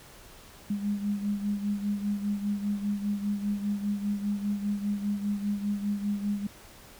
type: beating tone pair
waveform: sine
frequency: 203.3 / 208.3 Hz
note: G#3 / G#3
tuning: -37 / +5 cents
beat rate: 5 Hz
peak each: -28 / -34 dBFS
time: 0.7-6.47 s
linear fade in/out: 5 ms
effects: pink hiss -51 dBFS RMS until 6.99 s